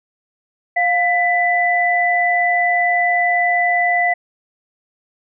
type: tone pair together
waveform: sine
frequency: 703.9 / 1991 Hz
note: F5 / B6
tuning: +13 / +14 cents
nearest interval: octave + tritone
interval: 1801 cents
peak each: -16 dBFS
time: 0.76-4.14 s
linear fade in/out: 10 ms
effects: none